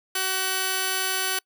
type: tone pair together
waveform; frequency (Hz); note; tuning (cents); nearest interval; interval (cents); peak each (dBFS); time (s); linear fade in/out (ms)
5% pulse; 377.5 / 1510; F#4 / F#6; +35 / +35; 2 octaves; 2400; -16; 0.15-1.39; 5
effects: noise-tail reverb RT60 0.1 s tail -26 dB re dry